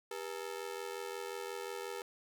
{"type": "ring-modulated tone", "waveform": "sawtooth", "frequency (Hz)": 440, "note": "A4", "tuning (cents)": 0, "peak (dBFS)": -33, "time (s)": [0.11, 2.02], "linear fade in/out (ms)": 2, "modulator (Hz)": 42.8, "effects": []}